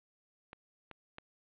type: clicks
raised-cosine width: 0.3 ms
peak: -30 / -30 / -28 dBFS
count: 3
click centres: 0.531 / 0.913 / 1.184 s
effects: resampled to 8000 Hz + 9-bit